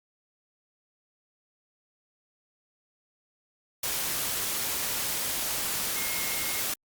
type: tone in noise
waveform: sine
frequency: 2146 Hz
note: C7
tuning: 43 cents sharp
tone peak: -37 dBFS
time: 5.96-6.6 s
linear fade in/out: 5 ms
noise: white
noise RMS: -30 dBFS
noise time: 3.83-6.74 s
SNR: -10 dB
effects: Opus 48 kbps